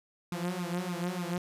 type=tone with flanger; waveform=sawtooth; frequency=177.1 Hz; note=F3; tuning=24 cents sharp; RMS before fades=-34 dBFS; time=0.32-1.38 s; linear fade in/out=2 ms; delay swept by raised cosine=0.78 to 5.78 ms; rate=3.4 Hz; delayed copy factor=+1; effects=resampled to 32000 Hz